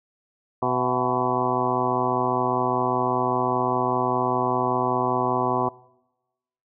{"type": "harmonic tone with a mistuned harmonic", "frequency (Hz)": 125.1, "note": "B2", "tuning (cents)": 23, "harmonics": [1, 2, 3, 4, 5, 6, 7, 8, 9], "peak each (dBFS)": [-32, -30, -28, -32, -29, -28, -30, -27, -30], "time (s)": [0.62, 5.69], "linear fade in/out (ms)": 5, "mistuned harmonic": 5, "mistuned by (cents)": 82, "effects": ["noise-tail reverb RT60 1.0 s tail -23 dB re dry"]}